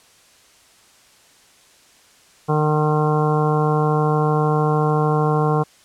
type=harmonic tone; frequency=152.2 Hz; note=D#3; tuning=38 cents flat; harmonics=1 / 2 / 3 / 4 / 5 / 6 / 7 / 8 / 9; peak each=-18 / -27 / -21 / -32 / -24 / -32 / -25 / -37 / -32 dBFS; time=2.48-5.64 s; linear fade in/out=20 ms; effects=white hiss -52 dBFS RMS until 5.84 s + low-pass 9000 Hz 12 dB/octave